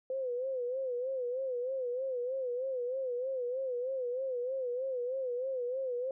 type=tone with vibrato; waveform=sine; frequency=509 Hz; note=C5; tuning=48 cents flat; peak=-32 dBFS; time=0.1-6.11 s; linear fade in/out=2 ms; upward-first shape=sine; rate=3.2 Hz; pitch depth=91 cents each way; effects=none